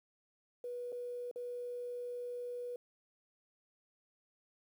sine tone with dropouts, 488 Hz, B4, 21 cents flat, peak -39 dBFS, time 0.64-2.76 s, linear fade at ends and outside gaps 2 ms, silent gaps 0.921-0.926 / 1.313-1.359 s, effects 11-bit

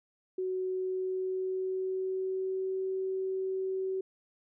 sine tone with pitch glide, 372.2 to 379.4 Hz, F#4 to F#4, +10 to +43 cents, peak -30 dBFS, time 0.38-4.01 s, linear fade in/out 5 ms, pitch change +33 cents, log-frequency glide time 0.64-2.82 s, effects none

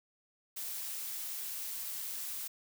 blue noise, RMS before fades -40 dBFS, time 0.56-2.48 s, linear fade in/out 10 ms, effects none

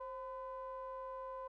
triangle ring-modulated tone, 243.4 Hz, B3, 25 cents flat, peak -38 dBFS, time 0-1.48 s, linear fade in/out 10 ms, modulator 772 Hz, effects none

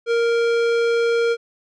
sine tone with tanh clipping, 466.2 Hz, A#4, in tune, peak -18 dBFS, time 0.06-1.37 s, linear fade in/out 50 ms, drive 17 dB, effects none

